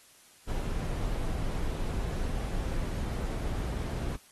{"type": "noise", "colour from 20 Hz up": "brown", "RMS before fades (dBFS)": -32, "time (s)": [0.47, 4.17], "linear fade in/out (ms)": 20, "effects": ["white hiss -58 dBFS RMS until 4.31 s", "AAC 32 kbps"]}